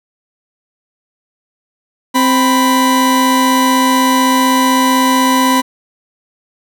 40% pulse tone pair together, 261.6 / 990.5 Hz, C4 / B5, 0 / +5 cents, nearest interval octave + major seventh, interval 2305 cents, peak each -11 dBFS, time 2.14-5.62 s, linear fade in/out 20 ms, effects none

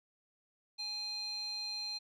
square tone with band-pass filter, 830.6 Hz, G#5, in tune, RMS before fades -40 dBFS, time 0.78-1.99 s, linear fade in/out 20 ms, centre 4300 Hz, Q 8.7, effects none

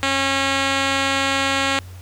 5% pulse tone with low-pass filter, 272.5 Hz, C#4, 29 cents flat, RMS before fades -20 dBFS, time 0.03-1.79 s, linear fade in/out 0 ms, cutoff 5900 Hz, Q 1.3, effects added 91 Hz sine -35 dBFS peak until 2.01 s + pink hiss -47 dBFS RMS until 2.01 s

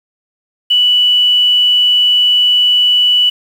sine tone with quantisation, 2960 Hz, F#7, in tune, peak -7 dBFS, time 0.7-3.3 s, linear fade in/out 10 ms, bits 6, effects none

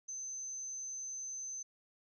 sine tone, 6170 Hz, G8, 28 cents flat, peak -40 dBFS, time 0.08-1.63 s, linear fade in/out 10 ms, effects none

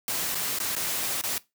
white noise with dropouts, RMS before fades -29 dBFS, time 0.08-1.38 s, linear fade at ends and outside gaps 1 ms, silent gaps 0.347-0.353 / 0.587-0.601 / 0.752-0.764 / 1.213-1.237 s, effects noise-tail reverb RT60 0.2 s tail -19 dB re dry + high-pass 80 Hz 12 dB/octave

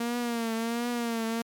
sawtooth tone with vibrato, 233.1 Hz, A#3, in tune, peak -24 dBFS, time 0-1.42 s, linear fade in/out 5 ms, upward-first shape triangle, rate 1.4 Hz, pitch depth 71 cents each way, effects MP3 96 kbps

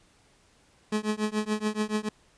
30% pulse tone with tremolo, 213.3 Hz, G#3, 46 cents sharp, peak -20 dBFS, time 0.92-2.09 s, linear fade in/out 5 ms, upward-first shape triangle, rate 7 Hz, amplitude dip 100%, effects pink hiss -62 dBFS RMS until 2.37 s + resampled to 22050 Hz

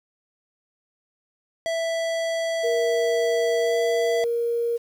square tone with pitch glide, 660 to 665.7 Hz, E5 to E5, +2 to +17 cents, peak -24 dBFS, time 1.66-4.24 s, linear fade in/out 0 ms, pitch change +15 cents, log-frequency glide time 3.61-3.76 s
sine tone, 469.7 Hz, A#4, 13 cents sharp, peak -21 dBFS, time 2.63-4.78 s, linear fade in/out 20 ms
effects low-pass 8000 Hz 12 dB/octave + 8-bit

